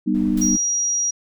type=chord; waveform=sine; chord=G augmented; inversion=none; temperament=just; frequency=196 / 245 / 306.2 Hz; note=G3 / B3 / D#4; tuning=0 / -14 / -28 cents; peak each=-21 dBFS; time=0.06-0.57 s; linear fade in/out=20 ms
type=noise; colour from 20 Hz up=brown; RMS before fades=-34 dBFS; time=0.14-0.57 s; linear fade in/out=10 ms
type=noise with exponential decay; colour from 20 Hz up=white; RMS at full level=-36 dBFS; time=0.37-0.8 s; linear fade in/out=5 ms; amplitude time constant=93 ms
type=tone; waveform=sine; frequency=5740 Hz; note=F8; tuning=47 cents sharp; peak=-18 dBFS; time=0.41-1.11 s; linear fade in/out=10 ms
effects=none

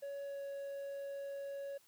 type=tone with pitch glide; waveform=triangle; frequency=561 to 557.4 Hz; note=C#5 to C#5; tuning=+21 to +9 cents; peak=-39 dBFS; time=0.02-1.78 s; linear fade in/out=10 ms; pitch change=-12 cents; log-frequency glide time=0.25-0.41 s; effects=white hiss -68 dBFS RMS until 1.87 s

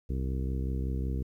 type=harmonic tone; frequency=65.41 Hz; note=C2; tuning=in tune; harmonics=1 / 2 / 3 / 4 / 5 / 6 / 7; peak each=-30 / -36 / -40 / -42 / -44 / -46 / -47 dBFS; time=0.09-1.23 s; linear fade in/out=10 ms; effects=11-bit

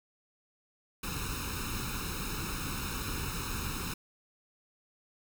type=noise with comb filter; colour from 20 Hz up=pink; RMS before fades=-36 dBFS; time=1.03-3.94 s; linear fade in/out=5 ms; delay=0.76 ms; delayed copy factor=+0.85; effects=none

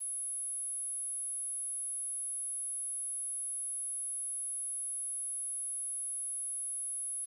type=tone; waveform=sine; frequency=10670 Hz; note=E9; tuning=20 cents sharp; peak=-34 dBFS; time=0-7.26 s; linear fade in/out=20 ms; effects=tanh soft clip ceiling -31 dBFS + 10-bit

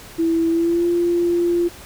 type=tone with pitch glide; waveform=sine; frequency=330 to 346 Hz; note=E4 to F4; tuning=+2 to -16 cents; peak=-15 dBFS; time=0.18-1.69 s; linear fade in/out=20 ms; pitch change=+82 cents; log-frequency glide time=0.49-0.86 s; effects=pink hiss -40 dBFS RMS until 1.85 s

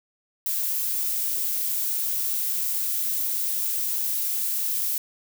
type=noise; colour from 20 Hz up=violet; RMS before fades=-26 dBFS; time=0.46-4.98 s; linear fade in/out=2 ms; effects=none

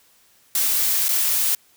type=noise with dropouts; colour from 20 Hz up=blue; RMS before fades=-20 dBFS; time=0.55-1.55 s; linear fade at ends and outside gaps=2 ms; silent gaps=1.084-1.089 s; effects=white hiss -57 dBFS RMS until 1.76 s

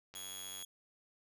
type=click train; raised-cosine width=0.2 ms; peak=-34 dBFS; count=47; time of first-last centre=0.14-0.625 s; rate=94.9 Hz
type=tone; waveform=15% pulse; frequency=3335 Hz; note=G#7; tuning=7 cents sharp; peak=-37 dBFS; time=0.15-0.65 s; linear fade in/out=5 ms
effects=none

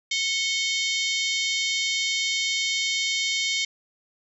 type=harmonic tone with a mistuned harmonic; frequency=732 Hz; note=F#5; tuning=19 cents flat; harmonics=3 / 4 / 5 / 6 / 7 / 8 / 9 / 10; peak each=-27 / -29 / -31 / -33 / -34 / -35 / -36 / -37 dBFS; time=0.11-3.65 s; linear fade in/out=5 ms; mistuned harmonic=4; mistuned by=+110 cents; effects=none

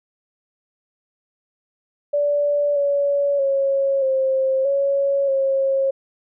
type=tone with pitch steps; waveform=sine; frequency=580 / 567 / 548 / 530 / 556 / 541 Hz; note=D5 / C#5 / C#5 / C5 / C#5 / C#5; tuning=-22 / +39 / -20 / +22 / +5 / -42 cents; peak=-16 dBFS; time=2.13-5.91 s; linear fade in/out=10 ms; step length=630 ms; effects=none

